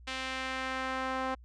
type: tone with band-pass filter sweep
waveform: sawtooth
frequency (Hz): 261.6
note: C4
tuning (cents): 0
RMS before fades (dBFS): -35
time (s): 0.07-1.35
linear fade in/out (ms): 10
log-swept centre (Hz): 2900 to 1000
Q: 1.1
effects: added 60 Hz sine -50 dBFS peak until 1.44 s + resampled to 22050 Hz